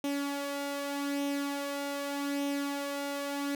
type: tone with flanger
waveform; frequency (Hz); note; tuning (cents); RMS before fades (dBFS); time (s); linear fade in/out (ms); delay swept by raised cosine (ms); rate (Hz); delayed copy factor
sawtooth; 282.7; C#4; +34; -34; 0.04-3.55; 2; 0.32 to 2.12; 0.83; +0.5
effects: none